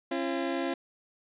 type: tone pair together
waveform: 25% pulse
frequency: 271.1 / 341.1 Hz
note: C#4 / F4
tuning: -38 / -41 cents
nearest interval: major third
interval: 397 cents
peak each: -28 / -28 dBFS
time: 0.11-0.74 s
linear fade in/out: 5 ms
effects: resampled to 8000 Hz + 10-bit

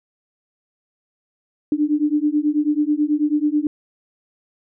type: beating tone pair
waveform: sine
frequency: 293.8 / 303 Hz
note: D4 / D#4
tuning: +1 / -46 cents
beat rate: 9.2 Hz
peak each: -19 dBFS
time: 1.72-3.67 s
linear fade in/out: 2 ms
effects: none

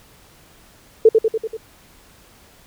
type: tone with echo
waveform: sine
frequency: 444 Hz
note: A4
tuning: 16 cents sharp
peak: -5 dBFS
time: 1.05-1.09 s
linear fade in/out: 5 ms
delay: 96 ms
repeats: 5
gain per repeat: -4 dB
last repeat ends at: 1.57 s
effects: pink hiss -50 dBFS RMS until 2.66 s

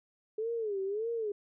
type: tone with vibrato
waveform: sine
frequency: 423.7 Hz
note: G#4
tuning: 35 cents sharp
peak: -31 dBFS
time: 0.38-1.32 s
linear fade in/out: 5 ms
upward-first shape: sine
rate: 1.7 Hz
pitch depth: 170 cents each way
effects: none

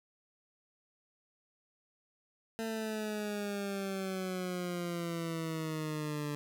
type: exponential sweep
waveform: 20% pulse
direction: down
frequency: 225.6 to 146.4 Hz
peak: -30 dBFS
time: 2.59-6.35 s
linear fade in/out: 0 ms
effects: none

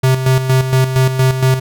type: tone with tremolo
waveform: square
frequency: 130.6 Hz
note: C3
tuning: 3 cents flat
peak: -9 dBFS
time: 0.03-1.6 s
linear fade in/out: 10 ms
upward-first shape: square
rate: 4.3 Hz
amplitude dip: 60%
effects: none

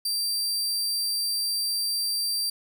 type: tone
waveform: sawtooth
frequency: 4699 Hz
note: D8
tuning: in tune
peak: -22 dBFS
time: 0.05-2.5 s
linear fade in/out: 5 ms
effects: none

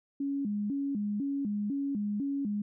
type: tone with vibrato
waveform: sine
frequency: 240.1 Hz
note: B3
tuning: 49 cents flat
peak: -29 dBFS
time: 0.2-2.62 s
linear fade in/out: 5 ms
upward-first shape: square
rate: 2 Hz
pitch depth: 260 cents each way
effects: none

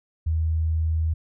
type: tone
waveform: sine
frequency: 80.1 Hz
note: E2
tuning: 49 cents flat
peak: -20 dBFS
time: 0.26-1.14 s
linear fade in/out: 10 ms
effects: none

